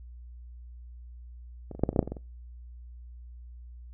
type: clicks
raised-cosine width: 2 ms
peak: -25 / -27 / -26 / -9 / -13 / -25 / -12 / -6 / -19 / -21 / -20 / -28 dBFS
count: 12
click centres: 1.713 / 1.75 / 1.794 / 1.836 / 1.891 / 1.93 / 1.962 / 1.992 / 2.028 / 2.076 / 2.12 / 2.168 s
effects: noise-tail reverb RT60 0.3 s tail -23 dB re dry + added 60 Hz sine -43 dBFS peak until 3.93 s